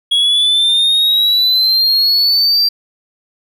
triangle exponential sweep, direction up, 3318 to 4721 Hz, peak -8 dBFS, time 0.11-2.69 s, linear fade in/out 10 ms, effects none

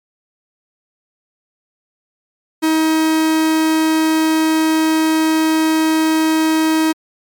45% pulse tone, 317.2 Hz, D#4, 33 cents sharp, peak -12 dBFS, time 2.62-6.93 s, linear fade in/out 20 ms, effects MP3 96 kbps

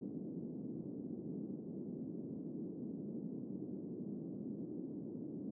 pink band-pass noise, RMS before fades -45 dBFS, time 0.01-5.51 s, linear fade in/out 10 ms, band 190 to 330 Hz, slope 24 dB/octave, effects none

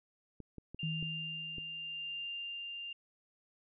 clicks, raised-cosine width 3 ms, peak -33 dBFS, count 5, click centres 0.403 / 0.583 / 0.746 / 1.027 / 1.583 s
sine tone with tremolo, 2794 Hz, F7, in tune, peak -38 dBFS, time 0.79-2.93 s, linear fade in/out 5 ms, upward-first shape sine, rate 0.88 Hz, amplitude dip 25%
sine tone with exponential decay, 159.4 Hz, D#3, 42 cents sharp, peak -33 dBFS, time 0.83-2.26 s, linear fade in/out 2 ms, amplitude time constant 310 ms
effects none

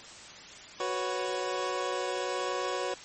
25% pulse chord, F# suspended fourth, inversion none, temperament equal, 370 / 493.9 / 554.4 Hz, F#4 / B4 / C#5, 0 / 0 / 0 cents, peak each -31 dBFS, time 0.8-2.94 s, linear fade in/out 2 ms, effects white hiss -47 dBFS RMS until 3.04 s + MP3 32 kbps

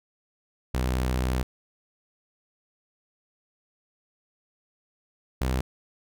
sawtooth tone pair in turn, 63.2 / 64.19 Hz, B1 / C2, +41 / -32 cents, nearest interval unison, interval 27 cents, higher second, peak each -20 dBFS, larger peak neither, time 0.74-1.43 / 5.41-5.61 s, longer first, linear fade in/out 5 ms, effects none

